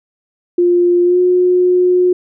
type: tone with pitch glide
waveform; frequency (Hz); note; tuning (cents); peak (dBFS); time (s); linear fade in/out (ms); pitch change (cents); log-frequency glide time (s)
sine; 351.4 to 361.3; F4 to F#4; +11 to -41; -8; 0.58-2.13; 5; +48; 1.04-1.19
effects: none